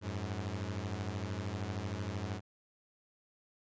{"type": "beating tone pair", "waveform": "sawtooth", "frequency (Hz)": [92.5, 105.5], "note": ["F#2", "G#2"], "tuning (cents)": [0, 28], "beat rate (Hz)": 13, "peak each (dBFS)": [-35, -35], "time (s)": [0.01, 2.41], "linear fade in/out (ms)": 50, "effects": ["resampled to 16000 Hz"]}